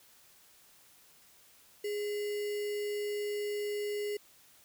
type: tone with sample-and-hold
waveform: sine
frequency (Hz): 414.5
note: G#4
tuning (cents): -3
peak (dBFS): -32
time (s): 1.84-4.17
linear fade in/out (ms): 5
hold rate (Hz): 2450
effects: white hiss -61 dBFS RMS until 4.64 s